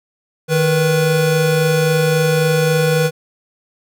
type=tone pair together; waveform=square; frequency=155.2 / 489.3 Hz; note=D#3 / B4; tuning=-4 / -16 cents; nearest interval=octave + minor sixth; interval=1988 cents; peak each=-16 dBFS; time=0.48-3.11 s; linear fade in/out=50 ms; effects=none